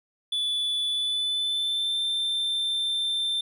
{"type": "tone with pitch glide", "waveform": "triangle", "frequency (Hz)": [3461, 3567], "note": ["A7", "A7"], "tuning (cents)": [-29, 23], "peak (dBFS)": -23, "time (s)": [0.32, 3.41], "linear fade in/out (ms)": 5, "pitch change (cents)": 52, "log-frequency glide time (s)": [0.88, 2.01], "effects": []}